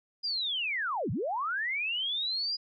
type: linear two-way sweep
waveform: sine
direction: down then up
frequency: 4935 to 87 to 4935 Hz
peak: -29 dBFS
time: 0.23-2.57 s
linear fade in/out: 20 ms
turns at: 1.11 s
effects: none